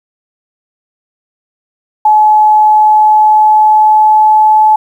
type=tone with pitch glide; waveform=sine; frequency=854 to 861.4 Hz; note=G#5 to A5; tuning=+48 to -37 cents; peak=-3 dBFS; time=2.05-4.76 s; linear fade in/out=5 ms; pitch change=+15 cents; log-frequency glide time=2.51-4.64 s; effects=7-bit